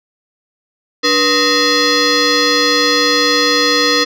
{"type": "tone with frequency modulation", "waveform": "sine", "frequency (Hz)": 1849, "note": "A#6", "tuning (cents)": -15, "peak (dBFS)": -8, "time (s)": [1.03, 4.05], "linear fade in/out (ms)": 20, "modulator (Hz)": 778, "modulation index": 4.2, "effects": ["tanh soft clip ceiling -7 dBFS"]}